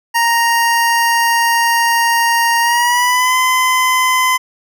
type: tone with pitch glide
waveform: 25% pulse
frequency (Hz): 932.3 to 1022.6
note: A#5 to C6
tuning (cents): 0 to -40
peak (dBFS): -7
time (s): 0.14-4.38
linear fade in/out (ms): 20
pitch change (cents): +160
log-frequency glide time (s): 2.61-3.36
effects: none